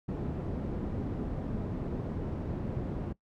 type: low-pass noise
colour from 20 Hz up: white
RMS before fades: -35 dBFS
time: 0.08-3.13 s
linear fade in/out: 10 ms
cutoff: 260 Hz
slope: 12 dB/octave
effects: noise-tail reverb RT60 0.1 s tail -20 dB re dry